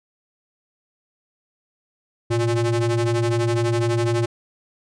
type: ring-modulated tone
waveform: square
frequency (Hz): 119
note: A#2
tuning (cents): +36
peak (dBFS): -16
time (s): 2.3-4.26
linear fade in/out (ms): 10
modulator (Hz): 232
effects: resampled to 22050 Hz